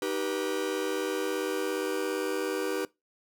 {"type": "chord", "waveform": "45% pulse", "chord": "Eb augmented", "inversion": "none", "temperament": "just", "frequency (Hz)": [311.1, 388.9, 486.1], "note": ["Eb4", "G4", "B4"], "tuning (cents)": [0, -14, -28], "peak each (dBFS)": [-35, -32, -33], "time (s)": [0.02, 2.85], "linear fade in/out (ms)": 2, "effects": ["noise-tail reverb RT60 0.2 s tail -21 dB re dry"]}